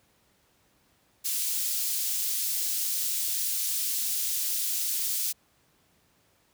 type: high-pass noise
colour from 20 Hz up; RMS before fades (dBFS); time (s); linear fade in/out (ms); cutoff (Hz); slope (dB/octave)
white; -29; 1.24-5.33; 20; 4300; 12
effects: pink hiss -66 dBFS RMS until 6.53 s + high-pass 60 Hz 12 dB/octave